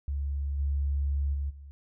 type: tone with level steps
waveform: sine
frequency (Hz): 70.4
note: C#2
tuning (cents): +27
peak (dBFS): -28 / -25 / -28 / -43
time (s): 0.08-1.71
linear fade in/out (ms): 0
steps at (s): 0.58 / 1.33 / 1.49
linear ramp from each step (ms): 20
effects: none